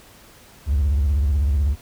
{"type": "tone with vibrato", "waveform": "triangle", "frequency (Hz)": 71.1, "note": "C#2", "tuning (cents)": 45, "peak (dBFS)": -13, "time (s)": [0.66, 1.76], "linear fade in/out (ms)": 50, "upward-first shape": "sine", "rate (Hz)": 16, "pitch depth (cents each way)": 180, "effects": ["tanh soft clip ceiling -11 dBFS", "pink hiss -48 dBFS RMS until 1.81 s"]}